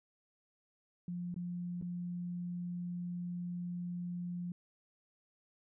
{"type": "tone with dropouts", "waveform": "sine", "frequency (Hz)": 176, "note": "F3", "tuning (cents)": 14, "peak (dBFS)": -37, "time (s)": [1.08, 4.52], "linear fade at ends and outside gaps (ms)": 2, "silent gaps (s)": [[1.343, 1.362], [1.814, 1.823]], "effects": []}